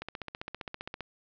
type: click train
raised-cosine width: 0.3 ms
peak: -21 dBFS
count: 16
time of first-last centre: 0.02-1.007 s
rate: 15.2 Hz
effects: low-pass 5000 Hz 12 dB/octave